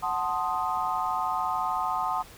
sine chord, F# diminished seventh, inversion none, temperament equal, 740 / 880 / 1046.5 / 1244.5 Hz, F#5 / A5 / C6 / Eb6, 0 / 0 / 0 / 0 cents, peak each -31 dBFS, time 0.02-2.23 s, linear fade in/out 20 ms, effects pink hiss -49 dBFS RMS until 2.37 s

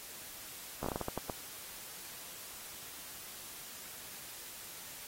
slowing click train, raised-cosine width 1 ms, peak -22 dBFS, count 10, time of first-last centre 0.83-1.298 s, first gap 14 ms, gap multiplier 1.31, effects white hiss -48 dBFS RMS until 5.07 s + AAC 48 kbps

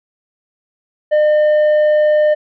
sine tone with tanh clipping, 605 Hz, D#5, 49 cents flat, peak -10 dBFS, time 1.11-2.35 s, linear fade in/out 20 ms, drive 5 dB, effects none

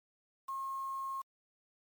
sine tone with quantisation, 1077 Hz, C6, 50 cents sharp, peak -36 dBFS, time 0.48-1.22 s, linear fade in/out 10 ms, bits 9, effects MP3 96 kbps

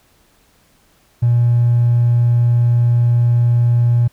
triangle tone with hard clipping, 119.5 Hz, A#2, 43 cents sharp, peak -10 dBFS, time 1.22-4.08 s, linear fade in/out 10 ms, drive 3 dB, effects pink hiss -55 dBFS RMS until 4.12 s

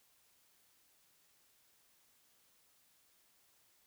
silence, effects white hiss -71 dBFS RMS until 3.86 s

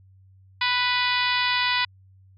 harmonic tone, 493.9 Hz, B4, in tune, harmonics 2 / 3 / 4 / 5 / 6 / 7 / 8 / 9 / 10, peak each -26 / -30 / -26 / -28 / -31 / -29 / -30 / -33 / -35 dBFS, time 0.61-1.85 s, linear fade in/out 5 ms, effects added 95 Hz sine -50 dBFS peak until 2.37 s + MP3 96 kbps

